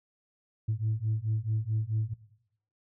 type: beating tone pair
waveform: sine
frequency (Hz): 107.1 / 111.7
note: A2 / A2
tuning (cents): -46 / +27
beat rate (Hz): 4.6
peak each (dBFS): -29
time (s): 0.68-2.14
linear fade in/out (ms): 10
effects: noise-tail reverb RT60 0.8 s tail -18 dB re dry + tanh soft clip ceiling -22 dBFS